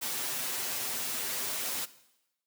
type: noise with comb filter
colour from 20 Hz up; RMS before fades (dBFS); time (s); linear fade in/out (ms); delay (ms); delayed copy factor
white; -34; 0.01-1.86; 20; 7.8; +0.75
effects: noise-tail reverb RT60 0.9 s tail -17 dB re dry + high-pass 150 Hz 12 dB/octave